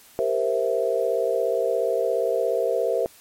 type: chord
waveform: sine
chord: C dominant seventh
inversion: second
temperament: equal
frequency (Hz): 392 / 466.2 / 523.3 / 659.3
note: G4 / Bb4 / C5 / E5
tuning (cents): 0 / 0 / 0 / 0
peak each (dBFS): -28 / -24 / -25 / -26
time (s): 0.19-3.06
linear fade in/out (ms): 0
effects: white hiss -51 dBFS RMS until 3.2 s + MP3 64 kbps

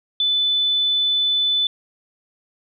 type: tone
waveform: sine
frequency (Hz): 3500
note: A7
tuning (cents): -10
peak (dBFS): -16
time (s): 0.2-1.67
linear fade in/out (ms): 2
effects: none

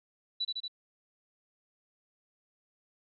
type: tone with echo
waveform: sine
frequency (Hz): 3951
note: B7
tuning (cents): 0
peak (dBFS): -29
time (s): 0.4-0.45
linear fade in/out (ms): 10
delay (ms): 77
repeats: 3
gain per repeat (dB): -2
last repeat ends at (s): 0.681
effects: none

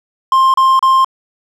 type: tone bursts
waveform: triangle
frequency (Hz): 1056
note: C6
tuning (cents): +16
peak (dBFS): -5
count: 3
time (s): 0.32-1.046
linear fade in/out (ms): 2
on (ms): 220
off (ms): 33
effects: none

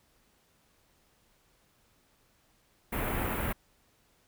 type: band-stop noise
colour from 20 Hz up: pink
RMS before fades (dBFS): -32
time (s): 2.92-3.53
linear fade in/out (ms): 10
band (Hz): 2500 to 12000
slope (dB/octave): 24
effects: pink hiss -68 dBFS RMS until 4.27 s

